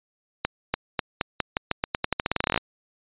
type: accelerating click train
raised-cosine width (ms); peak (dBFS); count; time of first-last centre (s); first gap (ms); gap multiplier
0.3; -6; 23; 0.45-2.577; 290; 0.87
effects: resampled to 8000 Hz